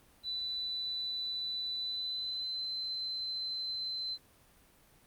sine tone with pitch glide, 3984 to 4070 Hz, B7 to C8, +14 to -49 cents, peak -34 dBFS, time 0.23-4.18 s, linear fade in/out 50 ms, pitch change +37 cents, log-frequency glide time 1.77-2.71 s, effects pink hiss -63 dBFS RMS until 5.06 s + Opus 32 kbps

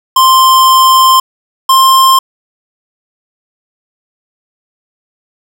square tone pair in turn, 1046.5 / 1055.6 Hz, C6 / C6, 0 / +15 cents, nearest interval unison, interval 15 cents, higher second, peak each -4 dBFS, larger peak neither, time 0.16-1.2 / 1.69-2.19 s, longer first, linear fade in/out 5 ms, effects none

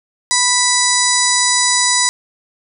harmonic tone with a mistuned harmonic, 987.8 Hz, B5, in tune, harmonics 1 / 2 / 4 / 5 / 6 / 7 / 8 / 9, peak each -20 / -20 / -20 / -20 / -20 / -20 / -20 / -20 dBFS, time 0.31-2.09 s, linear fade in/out 0 ms, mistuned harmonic 9, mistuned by +53 cents, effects none

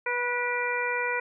harmonic tone with a mistuned harmonic, 488.6 Hz, B4, 19 cents flat, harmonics 1 / 2 / 3 / 4 / 5, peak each -32 / -32 / -32 / -32 / -32 dBFS, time 0.06-1.2 s, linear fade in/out 5 ms, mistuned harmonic 5, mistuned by -47 cents, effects none

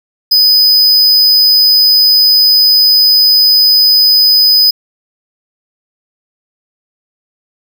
square tone, 5000 Hz, D#8, 8 cents sharp, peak -5 dBFS, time 0.31-4.71 s, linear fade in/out 10 ms, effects none

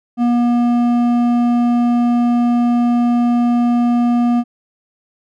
triangle tone with hard clipping, 240 Hz, B3, 49 cents flat, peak -13 dBFS, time 0.17-4.44 s, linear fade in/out 50 ms, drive 12 dB, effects none

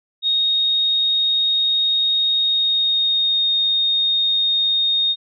sine tone with pitch glide, 3729 to 3699 Hz, A#7 to A#7, 0 to -14 cents, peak -15 dBFS, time 0.22-5.16 s, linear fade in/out 50 ms, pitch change -14 cents, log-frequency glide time 2.36-3.49 s, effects none

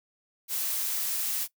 blue noise, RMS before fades -30 dBFS, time 0.48-1.48 s, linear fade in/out 50 ms, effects noise-tail reverb RT60 0.1 s tail -19 dB re dry

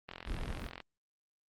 click train, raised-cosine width 0.3 ms, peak -27 dBFS, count 32, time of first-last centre 0.09-0.803 s, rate 43.5 Hz
brown noise, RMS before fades -38 dBFS, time 0.25-0.71 s, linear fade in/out 50 ms
effects Opus 24 kbps

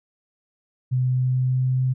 sine tone with pitch glide, 127.3 to 129.08 Hz, C3 to C3, -47 to -23 cents, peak -18 dBFS, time 0.91-1.94 s, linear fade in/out 20 ms, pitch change +24 cents, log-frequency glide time 1.07-1.81 s, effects none

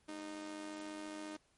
sawtooth tone with amplitude modulation, 307.8 Hz, D#4, 19 cents flat, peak -37 dBFS, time 0.08-1.37 s, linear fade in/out 10 ms, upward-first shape sine, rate 94.5 Hz, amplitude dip 60%, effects pink hiss -73 dBFS RMS until 1.57 s + MP3 48 kbps

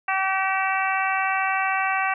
harmonic tone, 383.4 Hz, G4, 38 cents flat, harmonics 2 / 3 / 4 / 5 / 6 / 7, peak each -25 / -27 / -28 / -29 / -30 / -30 dBFS, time 0.08-2.14 s, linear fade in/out 5 ms, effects none

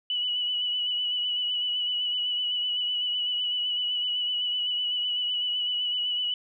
sine tone with vibrato, 2954 Hz, F#7, 3 cents flat, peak -25 dBFS, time 0.1-6.34 s, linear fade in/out 2 ms, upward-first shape sine, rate 7.9 Hz, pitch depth 27 cents each way, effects none

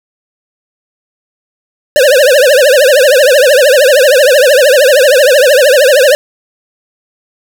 square tone with vibrato, 548 Hz, C#5, 20 cents flat, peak -4 dBFS, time 1.96-6.15 s, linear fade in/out 0 ms, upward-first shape triangle, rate 13 Hz, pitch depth 230 cents each way, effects none

